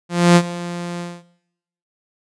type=tone with ADSR envelope; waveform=sawtooth; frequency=173.9 Hz; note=F3; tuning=7 cents flat; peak=-3 dBFS; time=0.09-1.23 s; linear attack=270 ms; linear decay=59 ms; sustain=-18 dB; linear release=230 ms; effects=noise-tail reverb RT60 0.8 s tail -17 dB re dry + resampled to 22050 Hz

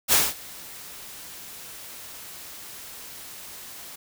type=noise with ADSR envelope; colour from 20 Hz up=white; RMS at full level=-17 dBFS; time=0.08-3.96 s; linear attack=45 ms; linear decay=210 ms; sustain=-24 dB; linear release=8 ms; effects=none

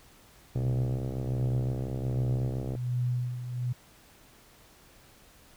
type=tone with tremolo; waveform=sine; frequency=123.47 Hz; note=B2; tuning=in tune; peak=-25 dBFS; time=0.55-3.73 s; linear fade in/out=10 ms; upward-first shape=sine; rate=1.3 Hz; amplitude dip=65%
type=click train; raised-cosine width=2 ms; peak=-23 dBFS; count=145; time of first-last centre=0.56-2.752 s; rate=65.7 Hz
effects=pink hiss -57 dBFS RMS until 5.56 s

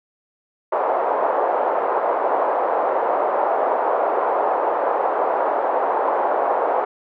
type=band-pass noise; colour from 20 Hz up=white; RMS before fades=-20 dBFS; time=0.72-6.85 s; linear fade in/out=5 ms; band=460 to 920 Hz; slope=24 dB/octave; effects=none

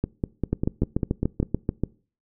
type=two click trains; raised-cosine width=3 ms; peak=-10 / -9 dBFS; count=8 / 10; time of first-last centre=0.04-1.429 / 0.53-1.836 s; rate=5.04 / 6.89 Hz; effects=noise-tail reverb RT60 0.4 s tail -23 dB re dry

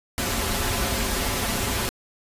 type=noise with comb filter; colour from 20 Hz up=pink; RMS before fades=-25 dBFS; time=0.18-1.89 s; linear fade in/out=0 ms; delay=6.4 ms; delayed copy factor=-0.7; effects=resampled to 32000 Hz

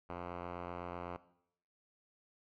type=tone with low-pass filter; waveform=5% pulse; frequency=87.9 Hz; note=F2; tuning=12 cents sharp; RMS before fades=-44 dBFS; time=0.09-1.17 s; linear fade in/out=10 ms; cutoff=1600 Hz; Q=1.4; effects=noise-tail reverb RT60 0.7 s tail -17 dB re dry

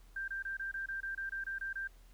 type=tone bursts; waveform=sine; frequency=1579 Hz; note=G6; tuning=12 cents sharp; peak=-36 dBFS; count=12; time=0.16-1.875 s; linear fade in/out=5 ms; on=120 ms; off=25 ms; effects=added 40 Hz sine -55 dBFS peak until 2.13 s + pink hiss -67 dBFS RMS until 2.13 s

